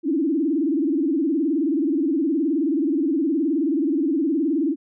sine tone with vibrato, 302.2 Hz, D4, 50 cents sharp, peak -18 dBFS, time 0.03-4.76 s, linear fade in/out 50 ms, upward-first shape sine, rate 19 Hz, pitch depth 210 cents each way, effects none

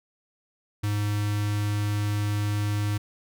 square tone with notch filter, 103.83 Hz, G#2, in tune, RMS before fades -26 dBFS, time 0.83-2.98 s, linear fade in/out 10 ms, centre 600 Hz, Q 1.1, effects none

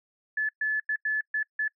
sine tone bursts at uneven times, 1727 Hz, A6, 33 cents flat, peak -24 dBFS, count 6, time 0.37-0.49 / 0.61-0.8 / 0.89-0.96 / 1.05-1.21 / 1.34-1.43 / 1.59-1.68 s, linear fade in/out 5 ms, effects noise-tail reverb RT60 0.1 s tail -26 dB re dry

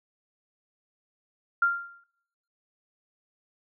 sine tone with exponential decay, 1391 Hz, F6, 7 cents flat, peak -17 dBFS, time 1.62-2.04 s, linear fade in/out 5 ms, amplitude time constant 91 ms, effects noise-tail reverb RT60 0.9 s tail -24 dB re dry

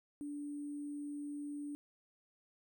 sine tone with sample-and-hold, 290.8 Hz, D4, 17 cents flat, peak -40 dBFS, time 0.21-1.75 s, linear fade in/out 0 ms, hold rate 8820 Hz, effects none

